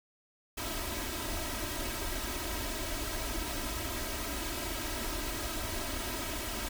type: noise with comb filter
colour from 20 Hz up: pink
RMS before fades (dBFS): -36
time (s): 0.57-6.69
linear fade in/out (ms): 10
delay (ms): 3.1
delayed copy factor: +0.9
effects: none